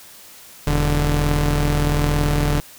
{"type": "tone pair together", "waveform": "sawtooth", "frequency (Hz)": [41.17, 146.83], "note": ["E1", "D3"], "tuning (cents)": [-1, 0], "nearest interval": "octave + minor seventh", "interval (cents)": 2201, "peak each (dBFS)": -15, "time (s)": [0.67, 2.6], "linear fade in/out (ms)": 0, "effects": ["white hiss -43 dBFS RMS until 2.78 s"]}